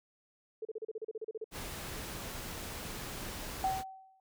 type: tone bursts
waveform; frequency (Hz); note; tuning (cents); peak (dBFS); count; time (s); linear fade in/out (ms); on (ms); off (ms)
sine; 439.3; A4; -3; -36; 13; 0.62-1.443; 5; 31; 35
type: noise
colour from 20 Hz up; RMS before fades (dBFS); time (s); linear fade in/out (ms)
pink; -42; 1.51-3.84; 50
type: tone with exponential decay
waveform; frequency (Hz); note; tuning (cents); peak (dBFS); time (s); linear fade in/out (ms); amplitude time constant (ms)
sine; 764; G5; -45; -26; 3.64-4.2; 2; 120
effects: none